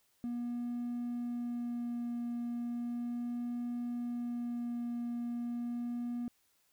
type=tone with vibrato; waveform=triangle; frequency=239.6 Hz; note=A#3; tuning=48 cents sharp; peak=-32 dBFS; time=0.24-6.28 s; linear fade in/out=0 ms; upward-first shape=sine; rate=0.36 Hz; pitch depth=10 cents each way; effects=tanh soft clip ceiling -29 dBFS + white hiss -73 dBFS RMS until 6.72 s